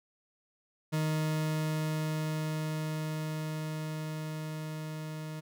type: tone with level ramp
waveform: 40% pulse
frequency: 155.56 Hz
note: D#3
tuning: in tune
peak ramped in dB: -27 to -37 dBFS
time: 0.92-5.41 s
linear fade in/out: 20 ms
effects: none